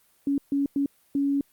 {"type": "tone bursts at uneven times", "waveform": "sine", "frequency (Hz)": 280.2, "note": "C#4", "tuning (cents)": 19, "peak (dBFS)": -21, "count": 4, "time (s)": [[0.27, 0.38], [0.52, 0.66], [0.76, 0.86], [1.15, 1.41]], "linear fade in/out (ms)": 2, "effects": ["white hiss -63 dBFS RMS until 1.52 s", "Opus 32 kbps"]}